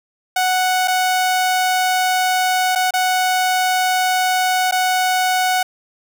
sawtooth tone with dropouts, 740 Hz, F#5, in tune, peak -11 dBFS, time 0.36-5.63 s, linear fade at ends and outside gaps 5 ms, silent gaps 0.876-0.88 / 2.752-2.757 / 2.908-2.937 / 4.712-4.722 s, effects none

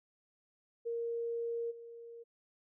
sine tone with level steps, 466.2 Hz, A#4, in tune, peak -34 / -47 dBFS, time 0.85-2.24 s, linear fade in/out 20 ms, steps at 1.7 s, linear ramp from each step 20 ms, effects none

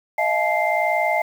sine tone cluster, 628 / 689 / 858 / 2092 Hz, D#5 / F5 / A5 / C7, +16 / -24 / -44 / -1 cents, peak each -23 dBFS, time 0.18-1.22 s, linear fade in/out 5 ms, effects 7-bit

